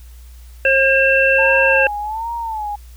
harmonic tone, 537 Hz, C5, 45 cents sharp, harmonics 1 / 3 / 5, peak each -15 / -15 / -15 dBFS, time 0.65-1.87 s, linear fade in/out 2 ms
sine tone with vibrato, 880 Hz, A5, in tune, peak -21 dBFS, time 1.38-2.76 s, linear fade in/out 10 ms, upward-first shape sine, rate 1.3 Hz, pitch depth 110 cents each way
effects added 60 Hz sine -36 dBFS peak until 2.96 s + white hiss -51 dBFS RMS until 2.96 s

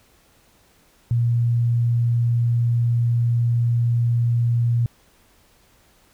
sine tone, 118.4 Hz, A#2, 27 cents sharp, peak -16 dBFS, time 1.11-4.86 s, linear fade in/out 0 ms, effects pink hiss -57 dBFS RMS until 6.13 s

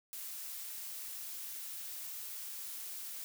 blue noise, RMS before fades -44 dBFS, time 0.13-3.24 s, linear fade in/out 0 ms, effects none

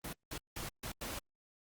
pink noise bursts at uneven times, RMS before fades -42 dBFS, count 5, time 0.04-0.13 / 0.31-0.38 / 0.56-0.69 / 0.83-0.92 / 1.01-1.19 s, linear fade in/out 5 ms, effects Opus 32 kbps

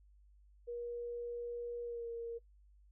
sine tone with pitch glide, 477.1 to 465.9 Hz, A#4 to A#4, +40 to -1 cents, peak -39 dBFS, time 0.67-2.39 s, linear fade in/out 20 ms, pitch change -41 cents, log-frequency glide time 1.83-2.08 s, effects noise-tail reverb RT60 0.1 s tail -20 dB re dry + added 50 Hz sine -61 dBFS peak until 2.91 s

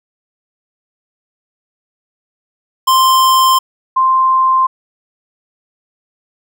square / sine tone pair in turn, 1046.5 / 1046.5 Hz, C6 / C6, 0 / 0 cents, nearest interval unison, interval 0 cents, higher neither, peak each -8 dBFS, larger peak neither, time 2.87-3.59 / 3.96-4.67 s, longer first, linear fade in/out 10 ms, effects none

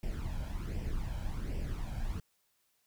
brown noise with flanger, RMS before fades -36 dBFS, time 0.03-2.2 s, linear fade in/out 2 ms, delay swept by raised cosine 0.37 to 1.3 ms, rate 1.3 Hz, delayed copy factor +0.65, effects white hiss -75 dBFS RMS until 2.86 s

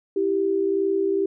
sine tone pair together, 329 / 391.2 Hz, E4 / G4, -3 / -4 cents, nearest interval minor third, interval 299 cents, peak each -26 / -20 dBFS, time 0.16-1.26 s, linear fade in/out 5 ms, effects none

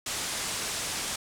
white low-pass noise, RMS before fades -33 dBFS, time 0.06-1.16 s, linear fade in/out 5 ms, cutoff 9300 Hz, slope 24 dB/octave, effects none

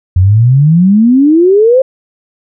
sine exponential sweep, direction up, 87.31 to 539 Hz, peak -3 dBFS, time 0.16-1.82 s, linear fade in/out 5 ms, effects none

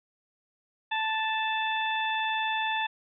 harmonic tone, 879 Hz, A5, 2 cents flat, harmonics 1 / 2 / 3 / 4, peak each -29 / -32 / -34 / -35 dBFS, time 0.91-2.87 s, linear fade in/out 10 ms, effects none

